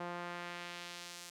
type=tone with band-pass filter sweep; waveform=sawtooth; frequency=174.61 Hz; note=F3; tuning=in tune; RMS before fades=-45 dBFS; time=0-1.3 s; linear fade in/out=5 ms; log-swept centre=900 to 7300 Hz; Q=0.86; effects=none